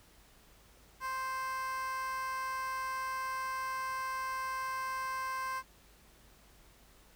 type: tone with high-pass filter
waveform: 15% pulse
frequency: 523.3 Hz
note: C5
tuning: in tune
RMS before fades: -37 dBFS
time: 1-5.63 s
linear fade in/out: 50 ms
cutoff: 1100 Hz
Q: 3.5
effects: added 50 Hz sine -64 dBFS peak until 7.15 s + pink hiss -62 dBFS RMS until 7.15 s